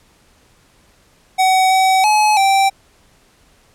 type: tone with pitch steps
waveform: square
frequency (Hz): 753 / 759 / 850 / 780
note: F#5 / F#5 / G#5 / G5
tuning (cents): +30 / +44 / +40 / -9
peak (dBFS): -11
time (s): 1.38-2.7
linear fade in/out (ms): 20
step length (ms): 330
effects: pink hiss -53 dBFS RMS until 3.74 s + low-pass 11000 Hz 12 dB/octave